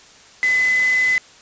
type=tone in noise; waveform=sine; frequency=2018 Hz; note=B6; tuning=37 cents sharp; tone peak=-14 dBFS; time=0.43-1.18 s; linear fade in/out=0 ms; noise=white; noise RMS=-30 dBFS; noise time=0.43-1.18 s; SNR=+13 dB; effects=white hiss -46 dBFS RMS until 1.41 s + resampled to 16000 Hz